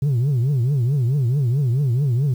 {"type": "tone with vibrato", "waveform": "sine", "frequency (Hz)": 130.81, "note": "C3", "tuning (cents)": 0, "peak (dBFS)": -13, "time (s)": [0.02, 2.34], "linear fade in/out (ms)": 5, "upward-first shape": "triangle", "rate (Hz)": 4.6, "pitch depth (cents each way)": 260, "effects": ["tanh soft clip ceiling -15 dBFS", "8-bit"]}